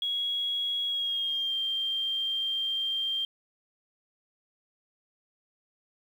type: tone with pitch glide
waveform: sine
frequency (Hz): 3322 to 3177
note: G#7 to G7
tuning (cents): 0 to +23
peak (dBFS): -27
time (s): 0.02-3.25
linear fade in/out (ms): 2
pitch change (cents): -77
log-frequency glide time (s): 0.87-1.54
effects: 9-bit